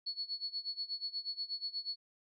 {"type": "tone with tremolo", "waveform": "sine", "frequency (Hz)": 4400, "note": "C#8", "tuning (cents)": -14, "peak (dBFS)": -34, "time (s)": [0.06, 1.96], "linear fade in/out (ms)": 10, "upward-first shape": "sine", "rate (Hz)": 8.3, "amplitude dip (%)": 90, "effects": []}